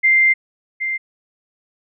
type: tone pair in turn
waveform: sine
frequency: 2093 / 2093 Hz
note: C7 / C7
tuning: 0 / 0 cents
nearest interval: unison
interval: 0 cents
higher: neither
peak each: -10 / -19 dBFS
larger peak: first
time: 0.03-0.34 / 0.8-0.98 s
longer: first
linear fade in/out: 20 ms
effects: none